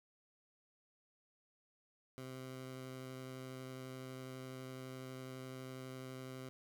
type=tone with vibrato; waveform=15% pulse; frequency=130.1 Hz; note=C3; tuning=9 cents flat; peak=-40 dBFS; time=2.18-6.49 s; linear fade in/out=0 ms; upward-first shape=triangle; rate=12 Hz; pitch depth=10 cents each way; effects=13-bit